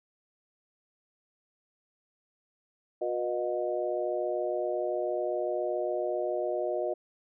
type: harmonic tone with a mistuned harmonic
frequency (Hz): 120.7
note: B2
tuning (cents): -39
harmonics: 3 / 4 / 5 / 6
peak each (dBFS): -33 / -35 / -31 / -38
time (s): 3.01-6.94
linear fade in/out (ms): 10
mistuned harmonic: 5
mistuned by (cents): +38
effects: none